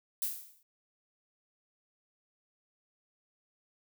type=noise with exponential decay; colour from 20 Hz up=violet; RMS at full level=-30 dBFS; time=0.22-0.63 s; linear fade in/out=2 ms; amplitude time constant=87 ms; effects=none